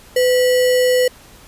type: tone with sample-and-hold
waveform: sine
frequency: 503 Hz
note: B4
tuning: 32 cents sharp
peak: -11 dBFS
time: 0.16-1.08 s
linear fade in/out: 5 ms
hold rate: 2450 Hz
effects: pink hiss -44 dBFS RMS until 1.47 s + resampled to 32000 Hz